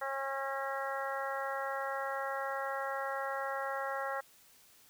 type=harmonic tone; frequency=272 Hz; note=C#4; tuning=33 cents flat; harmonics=2 / 3 / 4 / 5 / 6 / 7; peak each=-39 / -40 / -42 / -41 / -44 / -44 dBFS; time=0.01-4.21 s; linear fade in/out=10 ms; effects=white hiss -62 dBFS RMS until 4.89 s